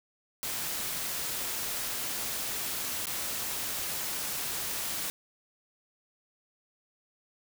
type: noise with dropouts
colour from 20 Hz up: white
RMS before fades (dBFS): -34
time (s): 0.43-5.1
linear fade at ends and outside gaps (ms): 0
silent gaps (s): 3.056-3.069
effects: none